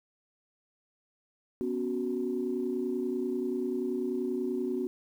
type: chord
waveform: sine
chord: B suspended second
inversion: none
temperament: equal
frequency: 246.9 / 277.2 / 370 Hz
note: B3 / C#4 / F#4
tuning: 0 / 0 / 0 cents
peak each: -33 / -35 / -31 dBFS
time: 1.61-4.87 s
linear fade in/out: 0 ms
effects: tanh soft clip ceiling -20 dBFS + 10-bit